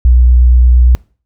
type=tone with vibrato; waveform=sine; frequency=61.3 Hz; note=B1; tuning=12 cents flat; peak=-3 dBFS; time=0.05-0.95 s; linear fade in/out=0 ms; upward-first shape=triangle; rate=8.6 Hz; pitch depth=16 cents each way; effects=noise-tail reverb RT60 0.4 s tail -24 dB re dry